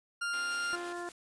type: tone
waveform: 40% pulse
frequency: 1400 Hz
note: F6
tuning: 4 cents sharp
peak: -31 dBFS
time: 0.21-0.76 s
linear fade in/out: 10 ms
type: chord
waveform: 5% pulse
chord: D half-diminished seventh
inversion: third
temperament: equal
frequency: 261.6 / 293.7 / 349.2 / 415.3 Hz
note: C4 / D4 / F4 / Ab4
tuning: 0 / 0 / 0 / 0 cents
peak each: -40 / -45 / -40 / -42 dBFS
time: 0.33-0.93 s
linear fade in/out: 5 ms
type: noise with tremolo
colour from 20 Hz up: white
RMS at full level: -50 dBFS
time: 0.51-1.12 s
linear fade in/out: 2 ms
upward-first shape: sine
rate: 8.9 Hz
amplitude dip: 40%
type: harmonic tone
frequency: 349.2 Hz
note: F4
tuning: in tune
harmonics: 1 / 2 / 3 / 4 / 5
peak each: -40 / -43 / -45 / -46 / -47 dBFS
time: 0.73-1.09 s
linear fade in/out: 0 ms
effects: resampled to 22050 Hz